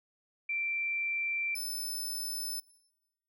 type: tone pair in turn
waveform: sine / 15% pulse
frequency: 2349 / 5273 Hz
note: D7 / E8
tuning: 0 / 0 cents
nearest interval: octave + major second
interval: 1400 cents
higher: second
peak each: -31 / -29 dBFS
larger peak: second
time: 0.49-1.55 / 1.55-2.6 s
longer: first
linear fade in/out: 5 ms
effects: noise-tail reverb RT60 1.0 s tail -20 dB re dry